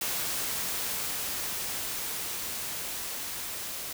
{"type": "noise with level ramp", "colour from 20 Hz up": "white", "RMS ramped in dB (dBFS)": [-31, -37], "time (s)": [0.01, 3.93], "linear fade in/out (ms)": 5, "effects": []}